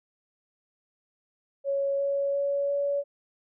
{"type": "tone with pitch steps", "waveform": "sine", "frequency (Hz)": [555, 558.9, 562.7, 566.7], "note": ["C#5", "C#5", "C#5", "C#5"], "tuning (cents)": [2, 14, 26, 38], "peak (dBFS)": -24, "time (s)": [1.64, 3.04], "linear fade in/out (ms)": 50, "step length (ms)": 350, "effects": []}